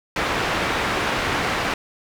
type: low-pass noise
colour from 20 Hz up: white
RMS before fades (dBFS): -23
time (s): 0.16-1.74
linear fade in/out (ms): 2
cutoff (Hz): 2000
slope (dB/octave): 12
effects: none